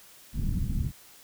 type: low-pass noise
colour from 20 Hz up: pink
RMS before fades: -28 dBFS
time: 0.33-0.92 s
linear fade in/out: 50 ms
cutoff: 200 Hz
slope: 24 dB/octave
effects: white hiss -53 dBFS RMS until 1.23 s